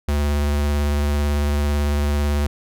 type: tone with vibrato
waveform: square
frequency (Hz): 72.8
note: D2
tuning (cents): -15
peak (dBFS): -18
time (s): 0.08-2.47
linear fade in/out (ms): 5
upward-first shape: sine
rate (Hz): 18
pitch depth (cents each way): 20
effects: none